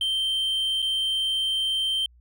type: tone with dropouts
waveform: triangle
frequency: 3129 Hz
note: G7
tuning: 4 cents flat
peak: -21 dBFS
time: 0.01-2.06 s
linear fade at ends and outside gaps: 2 ms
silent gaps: 0.82-0.825 s
effects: added 60 Hz sine -52 dBFS peak until 2.2 s